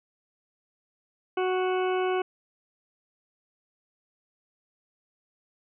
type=harmonic tone; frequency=370 Hz; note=F#4; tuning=in tune; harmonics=1 / 2 / 3 / 4 / 6 / 7 / 8; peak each=-25 / -31 / -35 / -37 / -41 / -42 / -43 dBFS; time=1.37-2.22 s; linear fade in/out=5 ms; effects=none